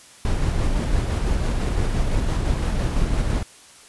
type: noise with tremolo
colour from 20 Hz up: brown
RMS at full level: -20 dBFS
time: 0.25-3.43 s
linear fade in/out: 2 ms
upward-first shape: square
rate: 5.9 Hz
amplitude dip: 25%
effects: white hiss -47 dBFS RMS until 3.88 s + resampled to 24000 Hz